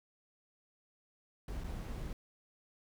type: noise with dropouts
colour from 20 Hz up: brown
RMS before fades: -41 dBFS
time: 1.48-2.13 s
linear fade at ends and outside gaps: 2 ms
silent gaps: 1.638-1.642 s
effects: none

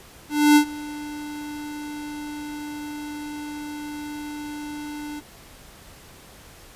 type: tone with ADSR envelope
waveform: square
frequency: 296.6 Hz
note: D4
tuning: 17 cents sharp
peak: -11 dBFS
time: 0.29-5.21 s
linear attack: 270 ms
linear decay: 86 ms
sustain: -21 dB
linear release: 25 ms
effects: pink hiss -47 dBFS RMS until 6.75 s + resampled to 32000 Hz

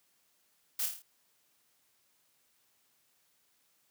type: noise with echo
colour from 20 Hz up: blue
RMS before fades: -33 dBFS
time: 0.79-0.86 s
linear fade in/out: 5 ms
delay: 27 ms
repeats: 6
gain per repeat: -4 dB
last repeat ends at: 1.022 s
effects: white hiss -72 dBFS RMS until 3.9 s + high-pass 80 Hz 12 dB/octave

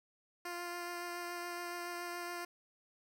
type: tone with vibrato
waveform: 10% pulse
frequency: 349.2 Hz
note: F4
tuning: in tune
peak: -32 dBFS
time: 0.45-2.45 s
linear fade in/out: 5 ms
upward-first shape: triangle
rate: 7.1 Hz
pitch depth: 13 cents each way
effects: none

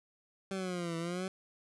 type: exponential two-way sweep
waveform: 20% pulse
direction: down then up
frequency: 194.7 to 164.3 to 190.8 Hz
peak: -30 dBFS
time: 0.51-1.28 s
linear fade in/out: 2 ms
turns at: 0.97 s
effects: resampled to 24000 Hz

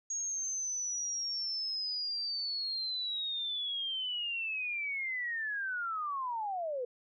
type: linear sweep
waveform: sine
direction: down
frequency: 6620 to 473.9 Hz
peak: -33 dBFS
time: 0.1-6.85 s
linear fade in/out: 5 ms
effects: none

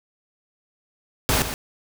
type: noise with echo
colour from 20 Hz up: pink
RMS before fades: -20 dBFS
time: 1.29-1.42 s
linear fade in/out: 0 ms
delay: 120 ms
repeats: 1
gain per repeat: -9 dB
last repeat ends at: 1.54 s
effects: none

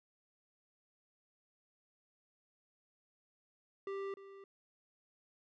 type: tone with echo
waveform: square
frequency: 392.8 Hz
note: G4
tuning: 4 cents sharp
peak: -39 dBFS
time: 3.87-4.14 s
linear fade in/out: 2 ms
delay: 300 ms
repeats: 1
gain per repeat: -13 dB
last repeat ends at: 4.44 s
effects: low-pass 2000 Hz 12 dB/octave

